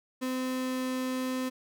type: tone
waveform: 35% pulse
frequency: 257.1 Hz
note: C4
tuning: 30 cents flat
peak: -28 dBFS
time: 0.21-1.5 s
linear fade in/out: 20 ms
effects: none